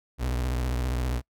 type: tone with vibrato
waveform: 35% pulse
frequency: 62.2 Hz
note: B1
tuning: 13 cents sharp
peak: -24 dBFS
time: 0.18-1.22 s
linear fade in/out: 50 ms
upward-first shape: triangle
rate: 15 Hz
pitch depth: 160 cents each way
effects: noise-tail reverb RT60 0.1 s tail -23 dB re dry